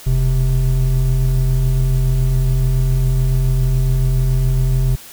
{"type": "tone pair together", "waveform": "triangle", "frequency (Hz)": [40.92, 129.9], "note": ["E1", "C3"], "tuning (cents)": [-12, -12], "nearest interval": "octave + minor sixth", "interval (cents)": 2000, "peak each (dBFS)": -13, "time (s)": [0.06, 4.96], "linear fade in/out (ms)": 10, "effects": ["white hiss -38 dBFS RMS until 5.12 s"]}